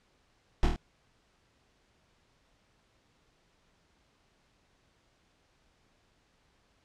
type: noise with echo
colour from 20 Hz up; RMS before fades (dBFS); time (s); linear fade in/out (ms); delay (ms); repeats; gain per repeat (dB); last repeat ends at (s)
brown; -22; 0.63-0.66; 0; 25; 4; -3; 0.76
effects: pink hiss -69 dBFS RMS until 6.84 s + low-pass 6000 Hz 12 dB/octave